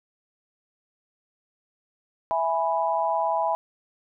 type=chord; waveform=sine; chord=E major; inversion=none; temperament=equal; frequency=659.3 / 830.6 / 987.8 Hz; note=E5 / G#5 / B5; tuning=0 / 0 / 0 cents; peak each=-26 dBFS; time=2.31-3.55 s; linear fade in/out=0 ms; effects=none